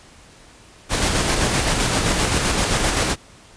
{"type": "noise with tremolo", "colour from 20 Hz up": "pink", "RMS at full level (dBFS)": -18, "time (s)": [0.89, 3.16], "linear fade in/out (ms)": 50, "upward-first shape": "square", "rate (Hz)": 7.7, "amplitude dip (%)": 30, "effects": ["pink hiss -47 dBFS RMS until 3.56 s", "resampled to 22050 Hz"]}